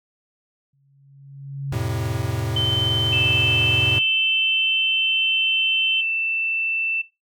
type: tone with exponential growth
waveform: sine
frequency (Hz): 138.59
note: C#3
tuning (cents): 0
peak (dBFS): -21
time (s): 0.73-1.75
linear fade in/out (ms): 5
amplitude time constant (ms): 220
type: chord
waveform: square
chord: F major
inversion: none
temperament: equal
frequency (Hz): 87.31 / 110 / 130.81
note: F2 / A2 / C3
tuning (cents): 0 / 0 / 0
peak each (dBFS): -30 / -26 / -28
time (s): 1.72-3.99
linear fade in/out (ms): 5
type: tone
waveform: sine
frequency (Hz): 3082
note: G7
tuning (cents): -30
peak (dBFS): -19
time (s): 2.56-6.01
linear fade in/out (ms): 5
type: tone with pitch glide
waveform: sine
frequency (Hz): 2637 to 2666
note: E7 to E7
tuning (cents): 0 to +19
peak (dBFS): -20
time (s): 3.12-7.02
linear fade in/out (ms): 10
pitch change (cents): +19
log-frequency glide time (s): 3.56-5.19
effects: noise-tail reverb RT60 0.2 s tail -17 dB re dry